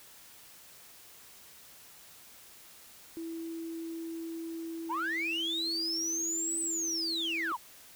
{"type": "tone", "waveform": "sine", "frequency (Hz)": 329.6, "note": "E4", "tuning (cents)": 0, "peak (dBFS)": -36, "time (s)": [3.17, 7.52], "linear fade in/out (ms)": 0}
{"type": "linear two-way sweep", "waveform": "sine", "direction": "up then down", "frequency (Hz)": [841, 8160, 841], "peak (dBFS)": -29, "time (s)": [4.89, 7.57], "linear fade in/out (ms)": 20, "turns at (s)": 6.6}
{"effects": ["tanh soft clip ceiling -27 dBFS", "white hiss -54 dBFS RMS until 7.95 s"]}